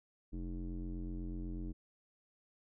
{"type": "tone with low-pass filter", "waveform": "square", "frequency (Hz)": 44.06, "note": "F1", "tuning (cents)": 16, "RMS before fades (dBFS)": -41, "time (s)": [0.32, 1.73], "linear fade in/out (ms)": 20, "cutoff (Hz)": 290, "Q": 4.2, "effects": []}